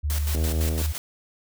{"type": "tone with pitch glide", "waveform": "sine", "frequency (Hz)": [74, 77.05], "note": ["D2", "D#2"], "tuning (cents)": [14, -16], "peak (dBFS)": -22, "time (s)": [0.03, 0.93], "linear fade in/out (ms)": 20, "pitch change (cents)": 70, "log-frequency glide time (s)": [0.49, 0.75]}
{"type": "noise with tremolo", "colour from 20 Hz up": "white", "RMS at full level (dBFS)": -32, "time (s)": [0.1, 0.98], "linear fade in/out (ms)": 0, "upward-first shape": "square", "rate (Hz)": 5.9, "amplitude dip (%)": 60}
{"type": "click train", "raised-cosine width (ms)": 2, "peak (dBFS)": -18, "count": 38, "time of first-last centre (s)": [0.35, 0.814], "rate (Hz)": 79.7}
{"effects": []}